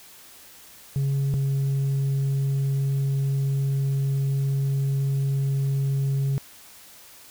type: tone pair in turn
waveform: sine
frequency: 138.1 / 137.23 Hz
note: C#3 / C#3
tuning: -6 / -17 cents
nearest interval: unison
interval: 11 cents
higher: first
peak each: -18 dBFS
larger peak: neither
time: 0.96-1.34 / 1.34-6.38 s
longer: second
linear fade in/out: 0 ms
effects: tanh soft clip ceiling -20 dBFS + white hiss -48 dBFS RMS until 7.3 s